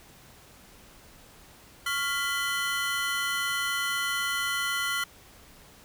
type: tone cluster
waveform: square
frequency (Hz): 1109 / 1395 / 1993 / 3048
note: C#6 / F6 / B6 / G7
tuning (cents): 0 / -2 / +15 / -49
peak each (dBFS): -38 / -31 / -33 / -34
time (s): 1.86-5.04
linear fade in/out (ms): 5
effects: pink hiss -53 dBFS RMS until 5.84 s